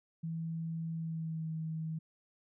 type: tone with pitch glide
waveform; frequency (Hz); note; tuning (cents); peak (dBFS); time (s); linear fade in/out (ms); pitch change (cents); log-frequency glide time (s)
sine; 163.6 to 159.68; E3 to D#3; -13 to +45; -35; 0.23-1.99; 10; -42; 0.94-1.49
effects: none